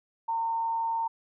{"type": "tone with amplitude modulation", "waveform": "sine", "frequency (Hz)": 913, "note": "A#5", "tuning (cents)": -36, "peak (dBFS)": -25, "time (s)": [0.28, 1.08], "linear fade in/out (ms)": 10, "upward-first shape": "sine", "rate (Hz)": 150, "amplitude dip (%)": 25, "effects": []}